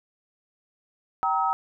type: tone cluster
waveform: sine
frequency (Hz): 775 / 936 / 1282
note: G5 / A#5 / E6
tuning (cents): -20 / +7 / -49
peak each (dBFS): -26 / -26 / -25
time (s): 1.23-1.53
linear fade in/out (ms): 0
effects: none